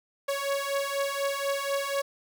sawtooth beating tone pair, 554.4 / 558.5 Hz, C#5 / C#5, 0 / +13 cents, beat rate 4.1 Hz, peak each -27 / -26 dBFS, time 0.28-2.02 s, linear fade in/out 10 ms, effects none

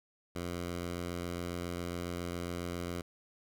10% pulse tone, 87.31 Hz, F2, in tune, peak -28 dBFS, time 0.35-3.02 s, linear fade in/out 10 ms, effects none

